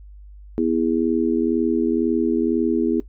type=harmonic tone; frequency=82 Hz; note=E2; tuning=9 cents flat; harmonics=3 / 4 / 5; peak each=-21 / -20 / -24 dBFS; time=0.58-3 s; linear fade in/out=0 ms; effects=noise-tail reverb RT60 0.1 s tail -17 dB re dry + added 50 Hz sine -39 dBFS peak until 3.08 s